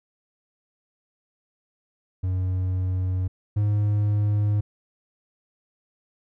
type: tone pair in turn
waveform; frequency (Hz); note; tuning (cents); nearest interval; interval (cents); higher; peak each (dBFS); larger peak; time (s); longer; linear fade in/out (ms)
triangle; 92.5 / 104.01; F#2 / G#2; 0 / +3; major second; 203; second; -20 / -17; second; 2.23-3.28 / 3.56-4.61; neither; 10
effects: none